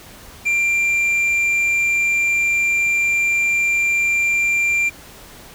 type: tone with tanh clipping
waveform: sine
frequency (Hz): 2373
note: D7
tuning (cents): +17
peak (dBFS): -16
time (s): 0.45-4.9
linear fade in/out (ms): 20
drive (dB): 5
effects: pink hiss -41 dBFS RMS until 5.54 s